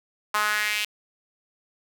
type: tone with high-pass filter sweep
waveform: sawtooth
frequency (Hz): 210.5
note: G#3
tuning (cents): +24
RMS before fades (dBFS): -25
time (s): 0.34-0.85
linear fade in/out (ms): 5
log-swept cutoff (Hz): 1100 to 2800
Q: 3.1
effects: 8-bit